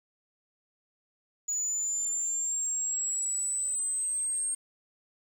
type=exponential sweep; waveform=sine; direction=up; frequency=6890 to 8560 Hz; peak=-26 dBFS; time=1.48-4.55 s; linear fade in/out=10 ms; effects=tanh soft clip ceiling -26 dBFS + 9-bit